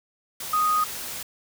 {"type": "tone in noise", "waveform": "sine", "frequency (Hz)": 1244.5, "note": "D#6", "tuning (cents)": 0, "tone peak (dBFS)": -19, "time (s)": [0.53, 0.84], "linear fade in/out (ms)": 5, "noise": "white", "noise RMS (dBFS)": -34, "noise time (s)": [0.4, 1.23], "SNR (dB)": 12, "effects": []}